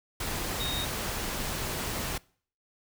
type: tone in noise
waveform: sine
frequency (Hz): 3729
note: A#7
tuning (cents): 0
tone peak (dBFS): -32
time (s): 0.6-0.85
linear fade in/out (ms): 5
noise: pink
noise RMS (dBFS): -33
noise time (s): 0.2-2.18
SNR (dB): -2
effects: noise-tail reverb RT60 0.5 s tail -24 dB re dry